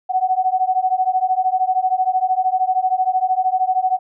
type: beating tone pair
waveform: sine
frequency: 740 / 753 Hz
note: F#5 / F#5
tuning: 0 / +30 cents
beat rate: 13 Hz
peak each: -18 dBFS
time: 0.09-3.99 s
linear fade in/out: 20 ms
effects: none